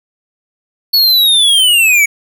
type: linear sweep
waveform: square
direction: down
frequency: 4435 to 2217 Hz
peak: -7 dBFS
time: 0.93-2.06 s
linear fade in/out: 10 ms
effects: none